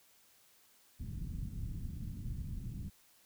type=low-pass noise; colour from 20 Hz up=pink; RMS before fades=-41 dBFS; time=0.99-2.9 s; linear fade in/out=20 ms; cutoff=200 Hz; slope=24 dB/octave; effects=white hiss -66 dBFS RMS until 3.25 s